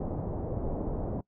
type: low-pass noise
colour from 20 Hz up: pink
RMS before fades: -33 dBFS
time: 0-1.21 s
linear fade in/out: 5 ms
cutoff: 720 Hz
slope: 24 dB/octave
effects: noise-tail reverb RT60 0.1 s tail -22 dB re dry